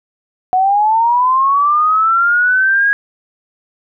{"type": "linear sweep", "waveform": "sine", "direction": "up", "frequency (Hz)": [730, 1655], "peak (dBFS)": -9, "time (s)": [0.53, 2.93], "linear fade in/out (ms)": 0, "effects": []}